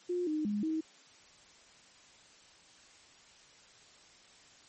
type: tone with pitch steps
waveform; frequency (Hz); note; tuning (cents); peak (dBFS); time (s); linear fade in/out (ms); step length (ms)
sine; 355.8 / 307.4 / 207.3 / 317.2; F4 / D#4 / G#3 / D#4; +32 / -21 / -3 / +33; -30; 0.09-0.81; 10; 180
effects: white hiss -59 dBFS RMS until 4.68 s + MP3 32 kbps